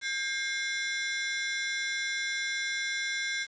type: ring-modulated tone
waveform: sawtooth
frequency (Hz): 1864.7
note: A#6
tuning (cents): 0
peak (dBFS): -23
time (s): 0.01-3.47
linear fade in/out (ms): 50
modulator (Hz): 264
effects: resampled to 16000 Hz + 9-bit